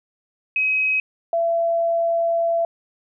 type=tone pair in turn; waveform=sine; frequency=2539 / 672.5 Hz; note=D#7 / E5; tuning=+34 / +34 cents; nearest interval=octave + major seventh; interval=2300 cents; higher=first; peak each=-17 dBFS; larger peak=neither; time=0.56-1 / 1.33-2.65 s; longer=second; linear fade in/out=2 ms; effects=none